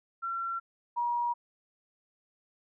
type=tone pair in turn; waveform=sine; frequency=1360 / 955.3 Hz; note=F6 / A#5; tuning=-46 / +42 cents; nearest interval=tritone; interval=612 cents; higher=first; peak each=-31 / -27 dBFS; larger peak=second; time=0.22-0.6 / 0.96-1.34 s; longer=neither; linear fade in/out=20 ms; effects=none